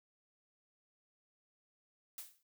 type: noise with exponential decay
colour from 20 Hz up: blue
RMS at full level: -43 dBFS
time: 2.18-2.43 s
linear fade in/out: 2 ms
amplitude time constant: 53 ms
effects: none